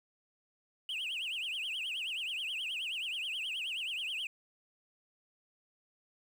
sine tone with vibrato, 2849 Hz, F7, 34 cents sharp, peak -32 dBFS, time 0.89-4.27 s, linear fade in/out 2 ms, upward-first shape triangle, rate 9.4 Hz, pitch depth 270 cents each way, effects tanh soft clip ceiling -34 dBFS + 10-bit

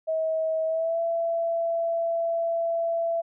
sine tone with pitch glide, 640 to 669.5 Hz, D#5 to E5, +49 to +27 cents, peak -23 dBFS, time 0.07-3.22 s, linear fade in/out 20 ms, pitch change +78 cents, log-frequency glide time 0.66-1 s, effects none

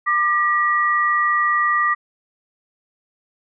sine tone pair together, 1193 / 1918.7 Hz, D6 / A#6, +27 / +49 cents, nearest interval minor sixth, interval 822 cents, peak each -17 / -19 dBFS, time 0.06-1.95 s, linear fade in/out 20 ms, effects none

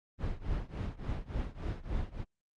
brown noise with tremolo, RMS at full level -32 dBFS, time 0.18-2.25 s, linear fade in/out 50 ms, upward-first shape triangle, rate 3.5 Hz, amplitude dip 95%, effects low-pass 4000 Hz 12 dB/octave + Opus 24 kbps

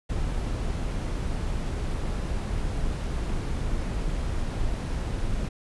brown noise, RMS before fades -28 dBFS, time 0.09-5.49 s, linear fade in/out 10 ms, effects resampled to 24000 Hz

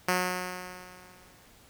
5% pulse tone with exponential decay, 181.8 Hz, F#3, 30 cents flat, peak -12 dBFS, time 0.08-1.46 s, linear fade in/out 5 ms, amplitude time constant 300 ms, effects pink hiss -57 dBFS RMS until 1.69 s

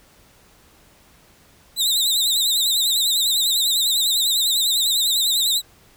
sawtooth tone with vibrato, 3828 Hz, A#7, 45 cents sharp, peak -14 dBFS, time 1.76-5.62 s, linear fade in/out 50 ms, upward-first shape triangle, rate 10 Hz, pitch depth 130 cents each way, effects pink hiss -53 dBFS RMS until 5.96 s

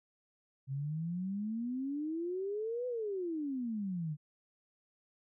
sine exponential two-way sweep, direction up then down, 131.6 to 505 to 145.2 Hz, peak -34 dBFS, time 0.67-4.17 s, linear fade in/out 50 ms, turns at 2.87 s, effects none

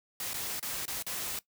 white noise with dropouts, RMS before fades -36 dBFS, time 0.2-1.39 s, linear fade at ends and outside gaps 2 ms, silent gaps 0.334-0.341 / 0.596-0.627 / 0.855-0.879 / 1.025-1.065 s, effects noise-tail reverb RT60 0.1 s tail -18 dB re dry

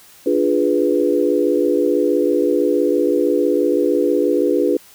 sine chord, D diminished seventh, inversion none, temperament equal, 293.7 / 349.2 / 415.3 / 493.9 Hz, D4 / F4 / Ab4 / Cb5, 0 / 0 / 0 / 0 cents, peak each -19 dBFS, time 0.26-4.77 s, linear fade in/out 5 ms, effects white hiss -46 dBFS RMS until 4.94 s

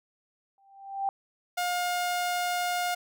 sine tone with exponential growth, 786 Hz, G5, 4 cents sharp, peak -23 dBFS, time 0.58-1.09 s, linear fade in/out 1 ms, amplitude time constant 110 ms
sawtooth tone, 712 Hz, F5, 33 cents sharp, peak -23 dBFS, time 1.57-2.95 s, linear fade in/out 10 ms
effects none

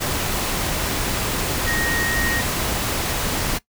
sine tone in noise, 1871 Hz, A#6, 6 cents sharp, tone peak -23 dBFS, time 1.66-2.42 s, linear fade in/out 20 ms, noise pink, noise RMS -23 dBFS, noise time 0-3.59 s, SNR -3 dB, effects noise-tail reverb RT60 0.1 s tail -19 dB re dry

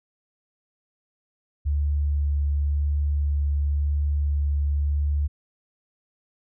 sine tone with vibrato, 72.4 Hz, D2, 24 cents flat, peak -20 dBFS, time 1.65-5.28 s, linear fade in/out 20 ms, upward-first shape sine, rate 0.94 Hz, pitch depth 10 cents each way, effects none

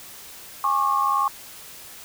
sine tone cluster, 823 / 1093 / 1174 Hz, G#5 / C#6 / D6, -16 / -25 / -1 cents, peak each -27 / -20 / -25 dBFS, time 0.64-1.28 s, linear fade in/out 2 ms, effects white hiss -42 dBFS RMS until 2.04 s

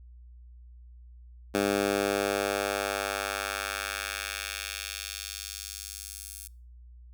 10% pulse tone with high-pass filter sweep, 100 Hz, G2, 35 cents sharp, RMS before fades -32 dBFS, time 1.54-6.48 s, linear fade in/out 10 ms, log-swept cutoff 260 to 9100 Hz, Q 0.93, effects noise-tail reverb RT60 0.4 s tail -24 dB re dry + added 60 Hz sine -47 dBFS peak until 7.13 s

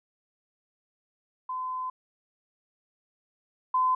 sine tone pair in turn, 1022 / 1022 Hz, C6 / C6, -41 / -41 cents, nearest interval unison, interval 0 cents, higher neither, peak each -30 / -21 dBFS, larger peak second, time 1.49-1.9 / 3.74-3.95 s, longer first, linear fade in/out 5 ms, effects none

